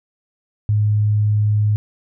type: tone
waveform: sine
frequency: 105.3 Hz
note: G#2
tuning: 24 cents sharp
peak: -13 dBFS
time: 0.69-1.76 s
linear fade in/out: 0 ms
effects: none